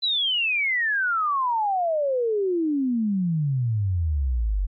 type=exponential sweep; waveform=sine; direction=down; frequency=4043 to 44.77 Hz; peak=-20 dBFS; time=0.02-4.67 s; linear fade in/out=20 ms; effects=MP3 32 kbps